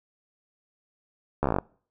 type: slowing click train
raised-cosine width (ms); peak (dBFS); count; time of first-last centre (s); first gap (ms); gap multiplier
1; -10; 10; 1.43-1.586; 13; 1.07
effects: noise-tail reverb RT60 0.5 s tail -26 dB re dry